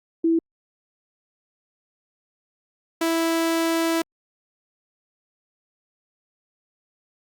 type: tone pair in turn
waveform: sine / sawtooth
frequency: 329.6 / 329.6 Hz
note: E4 / E4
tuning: 0 / 0 cents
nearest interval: unison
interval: 0 cents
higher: neither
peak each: -16 dBFS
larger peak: neither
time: 0.24-0.39 / 3.01-4.02 s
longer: second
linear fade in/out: 5 ms
effects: Opus 48 kbps